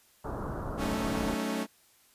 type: low-pass noise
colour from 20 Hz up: pink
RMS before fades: -36 dBFS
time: 0.24-1.35 s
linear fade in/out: 10 ms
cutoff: 1400 Hz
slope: 48 dB/octave
type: chord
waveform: sawtooth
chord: D# half-diminished seventh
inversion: first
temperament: equal with one note detuned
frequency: 188.23 / 220 / 277.2 / 311.1 Hz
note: F#3 / A3 / C#4 / D#4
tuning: +30 / 0 / 0 / 0 cents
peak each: -35 / -29 / -31 / -35 dBFS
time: 0.77-1.67 s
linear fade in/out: 50 ms
effects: white hiss -63 dBFS RMS until 2.14 s + resampled to 32000 Hz